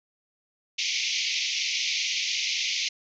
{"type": "band-pass noise", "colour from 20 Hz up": "pink", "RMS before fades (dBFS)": -28, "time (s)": [0.78, 2.89], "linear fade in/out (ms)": 10, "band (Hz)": [2100, 6400], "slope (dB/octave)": 96, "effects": []}